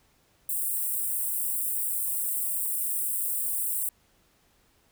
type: high-pass noise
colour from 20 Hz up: white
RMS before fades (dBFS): -29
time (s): 0.49-3.89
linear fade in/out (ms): 2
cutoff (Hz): 8000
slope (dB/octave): 96
effects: pink hiss -65 dBFS RMS until 4.91 s